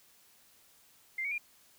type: tone with pitch steps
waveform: sine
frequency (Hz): 2093 / 2243 / 2404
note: C7 / C#7 / D7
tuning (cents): 0 / +20 / +40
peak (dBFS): -32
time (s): 1.18-1.381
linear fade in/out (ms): 5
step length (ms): 67
effects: white hiss -63 dBFS RMS until 1.78 s